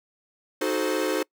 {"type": "chord", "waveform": "45% pulse", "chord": "D# diminished seventh", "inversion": "none", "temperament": "equal with one note detuned", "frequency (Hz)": [311.1, 370, 434.2, 523.3], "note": ["D#4", "F#4", "A4", "C5"], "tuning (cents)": [0, 0, -23, 0], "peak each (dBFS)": -29, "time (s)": [0.61, 1.23], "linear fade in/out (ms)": 5, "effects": ["noise-tail reverb RT60 0.1 s tail -25 dB re dry"]}